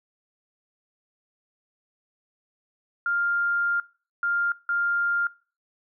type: tone bursts at uneven times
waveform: sine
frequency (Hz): 1400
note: F6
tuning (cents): +4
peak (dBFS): -22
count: 3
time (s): 3.06-3.8 / 4.23-4.52 / 4.69-5.27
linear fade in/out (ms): 2
effects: noise-tail reverb RT60 0.4 s tail -22 dB re dry